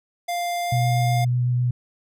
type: tone with pitch glide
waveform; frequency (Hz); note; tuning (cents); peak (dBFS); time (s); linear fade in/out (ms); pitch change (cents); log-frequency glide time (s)
square; 698.5 to 705.4; F5 to F5; 0 to +17; -24; 0.28-1.25; 10; +17; 0.62-0.85
type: tone with vibrato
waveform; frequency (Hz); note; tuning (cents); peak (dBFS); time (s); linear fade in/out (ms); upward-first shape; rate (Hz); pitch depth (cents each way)
sine; 123.47; B2; 0; -18; 0.72-1.71; 5; triangle; 8.1; 13
effects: none